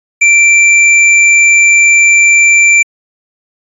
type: tone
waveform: square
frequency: 2349 Hz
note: D7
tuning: in tune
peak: -4 dBFS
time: 0.21-2.83 s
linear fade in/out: 10 ms
effects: resampled to 24000 Hz